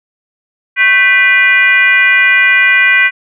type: tone with frequency modulation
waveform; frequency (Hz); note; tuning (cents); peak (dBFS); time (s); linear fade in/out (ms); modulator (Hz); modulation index
sine; 1979; B6; +3; -5; 0.76-3.11; 50; 442; 1.1
effects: none